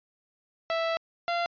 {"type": "tone pair in turn", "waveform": "sawtooth", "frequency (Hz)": [659.3, 688.9], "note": ["E5", "F5"], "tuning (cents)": [0, -24], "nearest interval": "minor second", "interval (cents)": 76, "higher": "second", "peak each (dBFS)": -22, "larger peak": "neither", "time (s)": [[0.7, 0.97], [1.28, 1.46]], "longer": "first", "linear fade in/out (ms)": 0, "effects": ["resampled to 11025 Hz"]}